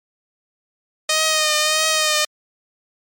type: tone with vibrato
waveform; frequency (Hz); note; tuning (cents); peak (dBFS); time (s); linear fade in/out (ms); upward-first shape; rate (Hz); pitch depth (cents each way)
5% pulse; 619; D#5; -9; -4; 1.09-2.25; 5; triangle; 1.6; 39
effects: MP3 64 kbps